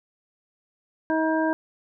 harmonic tone, 318.2 Hz, D#4, 39 cents sharp, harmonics 1 / 2 / 3 / 5, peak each -23 / -26 / -28 / -30 dBFS, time 1.1-1.53 s, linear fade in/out 0 ms, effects none

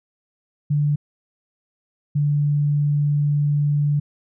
sine tone pair in turn, 146.83 / 146.07 Hz, D3 / D3, 0 / -9 cents, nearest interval unison, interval 9 cents, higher first, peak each -16 dBFS, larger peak neither, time 0.7-0.96 / 2.15-4 s, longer second, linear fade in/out 10 ms, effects none

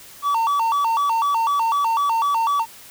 triangle tone with vibrato, 1020 Hz, C6, 44 cents flat, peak -15 dBFS, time 0.22-2.66 s, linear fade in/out 50 ms, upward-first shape square, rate 4 Hz, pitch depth 200 cents each way, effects white hiss -43 dBFS RMS until 2.9 s

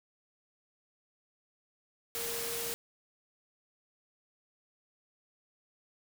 sine tone in noise, 466.2 Hz, A#4, in tune, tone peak -41 dBFS, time 2.15-2.74 s, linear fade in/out 0 ms, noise white, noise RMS -37 dBFS, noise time 2.15-2.74 s, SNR -7 dB, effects none

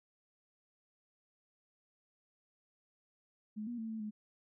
sine tone with pitch steps, 213.2 / 239.6 / 223.7 / 221.4 / 212.4 Hz, G#3 / A#3 / A3 / A3 / G#3, +46 / +48 / +29 / +11 / +39 cents, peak -38 dBFS, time 3.56-4.11 s, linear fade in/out 20 ms, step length 110 ms, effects none

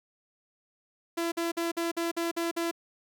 sawtooth tone bursts, 336.7 Hz, E4, 37 cents sharp, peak -24 dBFS, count 8, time 1.17-2.713 s, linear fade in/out 10 ms, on 150 ms, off 49 ms, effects none

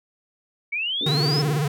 sine linear sweep, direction up, 2217 to 5290 Hz, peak -23 dBFS, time 0.72-1.42 s, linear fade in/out 10 ms
pink band-pass noise, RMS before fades -32 dBFS, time 1.01-1.59 s, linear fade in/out 2 ms, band 240 to 440 Hz, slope 48 dB/octave
square tone with vibrato, 147.3 Hz, D3, 6 cents sharp, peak -21 dBFS, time 1.06-1.68 s, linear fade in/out 5 ms, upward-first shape sine, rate 18 Hz, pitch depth 120 cents each way
effects none

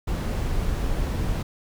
brown noise, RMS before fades -25 dBFS, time 0.07-1.43 s, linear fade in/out 10 ms, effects none

